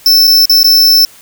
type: tone with dropouts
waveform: square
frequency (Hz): 5310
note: E8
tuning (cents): +12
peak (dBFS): -4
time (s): 0.06-1.05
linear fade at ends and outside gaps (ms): 1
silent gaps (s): 0.271-0.276 / 0.455-0.496 / 0.631-0.644
effects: white hiss -39 dBFS RMS until 1.21 s